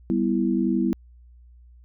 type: chord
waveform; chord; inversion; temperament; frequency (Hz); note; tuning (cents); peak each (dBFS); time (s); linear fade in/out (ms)
sine; E minor; first; equal; 196 / 246.9 / 329.6; G3 / B3 / E4; 0 / 0 / 0; -24; 0.1-0.93; 0
effects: added 60 Hz sine -47 dBFS peak until 1.84 s

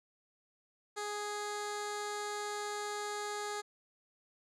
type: tone with low-pass filter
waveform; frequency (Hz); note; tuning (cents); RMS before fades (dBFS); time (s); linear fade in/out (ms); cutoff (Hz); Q
15% pulse; 415.3; G#4; 0; -39; 0.96-3.62; 20; 8200; 1.7
effects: none

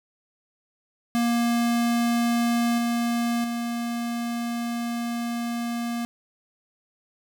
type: tone with level steps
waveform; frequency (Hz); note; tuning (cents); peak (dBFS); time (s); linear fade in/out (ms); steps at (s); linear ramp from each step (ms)
square; 235.9; A#3; +21; -21 / -23 / -27; 1.15-6.05; 0; 2.78 / 3.44; 2
effects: none

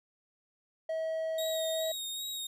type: tone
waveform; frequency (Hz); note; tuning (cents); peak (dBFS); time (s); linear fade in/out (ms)
triangle; 643; E5; -43; -29; 0.89-1.92; 5
type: tone with vibrato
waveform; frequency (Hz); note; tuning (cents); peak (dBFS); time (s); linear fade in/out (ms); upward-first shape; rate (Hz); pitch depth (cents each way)
sawtooth; 3754; A#7; +11; -33; 1.38-2.47; 5; sine; 2.5; 30
effects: none

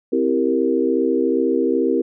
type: chord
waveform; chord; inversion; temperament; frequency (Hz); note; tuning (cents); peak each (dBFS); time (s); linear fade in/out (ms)
sine; C dominant seventh; none; equal; 261.6 / 329.6 / 392 / 466.2; C4 / E4 / G4 / Bb4; 0 / 0 / 0 / 0; -21; 0.12-2.02; 10
effects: none

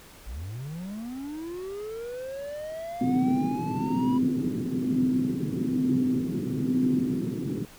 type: linear sweep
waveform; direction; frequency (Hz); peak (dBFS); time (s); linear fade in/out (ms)
triangle; up; 46.96 to 984; -31; 0.26-4.19; 20
type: tone with tremolo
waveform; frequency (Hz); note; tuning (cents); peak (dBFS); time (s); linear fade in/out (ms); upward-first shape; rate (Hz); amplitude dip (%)
sine; 255.2; C4; -43; -21; 3.01-7.44; 5; sine; 1.1; 80
type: band-pass noise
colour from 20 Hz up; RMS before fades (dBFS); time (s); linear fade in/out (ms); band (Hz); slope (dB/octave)
pink; -31; 3.01-7.65; 2; 120 to 390; 48
effects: pink hiss -50 dBFS RMS until 7.78 s

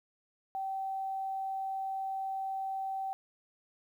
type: tone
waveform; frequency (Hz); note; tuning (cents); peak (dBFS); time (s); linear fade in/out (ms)
sine; 772; G5; -27; -33; 0.55-3.13; 0
effects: 11-bit

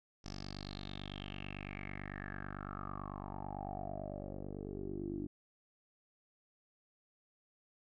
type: tone with low-pass filter sweep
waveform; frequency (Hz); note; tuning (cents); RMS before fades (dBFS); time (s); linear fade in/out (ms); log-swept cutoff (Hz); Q
10% pulse; 49; G1; 0; -44; 0.24-5.27; 10; 5500 to 310; 7.7
effects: none

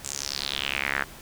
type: tone with band-pass filter sweep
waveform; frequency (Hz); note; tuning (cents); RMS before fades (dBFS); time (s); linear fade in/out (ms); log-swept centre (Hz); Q
sawtooth; 69.7; C#2; +10; -30; 0.04-1.04; 10; 7900 to 1600; 3.8
effects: pink hiss -45 dBFS RMS until 1.21 s

